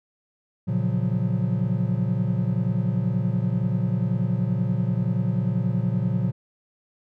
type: chord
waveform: triangle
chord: Gb major seventh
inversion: first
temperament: equal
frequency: 116.54 / 138.59 / 174.61 / 185 Hz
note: Bb2 / Db3 / F3 / Gb3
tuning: 0 / 0 / 0 / 0 cents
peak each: -23 / -26 / -25 / -25 dBFS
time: 0.67-6.32 s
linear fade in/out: 20 ms
effects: none